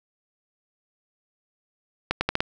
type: accelerating click train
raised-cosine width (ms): 0.3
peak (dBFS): -6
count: 5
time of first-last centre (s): 2.11-2.405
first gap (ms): 100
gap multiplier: 0.8
effects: none